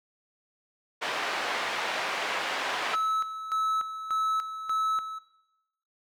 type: band-pass noise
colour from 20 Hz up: pink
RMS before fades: -31 dBFS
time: 1.01-2.96 s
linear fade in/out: 20 ms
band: 720 to 3100 Hz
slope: 12 dB/octave
type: tone with tremolo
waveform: triangle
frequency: 1300 Hz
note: E6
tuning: 24 cents flat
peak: -23 dBFS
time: 2.93-5.19 s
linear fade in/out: 10 ms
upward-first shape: square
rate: 1.7 Hz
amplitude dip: 70%
effects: noise-tail reverb RT60 0.9 s tail -17 dB re dry